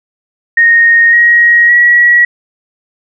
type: tone with pitch steps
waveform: sine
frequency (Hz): 1857 / 1889.5 / 1922.5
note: A#6 / A#6 / B6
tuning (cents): -7 / +23 / -47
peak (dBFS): -3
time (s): 0.57-2.25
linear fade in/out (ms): 5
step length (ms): 560
effects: none